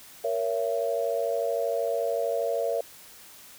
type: chord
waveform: sine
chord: A# diminished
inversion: none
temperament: just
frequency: 466.2 / 559.4 / 671.3 Hz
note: A#4 / C#5 / E5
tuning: 0 / +16 / +31 cents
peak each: -29 dBFS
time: 0.24-2.81 s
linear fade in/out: 5 ms
effects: white hiss -49 dBFS RMS until 3.58 s